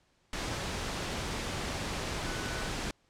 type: tone in noise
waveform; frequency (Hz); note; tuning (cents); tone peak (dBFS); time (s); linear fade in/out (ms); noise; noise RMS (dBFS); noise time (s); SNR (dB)
sine; 1491; F#6; +13; -43; 2.26-2.69; 2; pink; -35; 0.33-2.91; -11
effects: pink hiss -70 dBFS RMS until 3.09 s + low-pass 7000 Hz 12 dB/octave